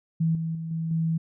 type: tone with level steps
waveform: sine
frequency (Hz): 162.9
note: E3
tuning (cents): -20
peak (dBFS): -20 / -26 / -30 / -26 / -22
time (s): 0.2-1.18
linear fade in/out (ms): 10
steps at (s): 0.35 / 0.55 / 0.71 / 0.91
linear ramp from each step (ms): 2
effects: none